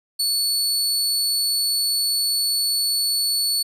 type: tone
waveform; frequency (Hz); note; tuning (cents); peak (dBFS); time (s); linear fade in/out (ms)
sawtooth; 4435; C#8; 0; -16; 0.19-3.63; 10
effects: resampled to 32000 Hz